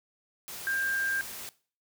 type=tone in noise; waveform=sine; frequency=1594 Hz; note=G6; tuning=28 cents sharp; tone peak=-27 dBFS; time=0.67-1.21 s; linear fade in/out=0 ms; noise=white; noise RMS=-41 dBFS; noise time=0.48-1.49 s; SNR=+11 dB; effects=noise-tail reverb RT60 0.4 s tail -19 dB re dry